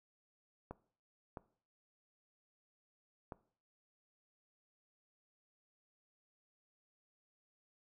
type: clicks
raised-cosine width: 1 ms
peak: -30 dBFS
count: 3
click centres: 0.71 / 1.372 / 3.322 s
effects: noise-tail reverb RT60 0.5 s tail -19 dB re dry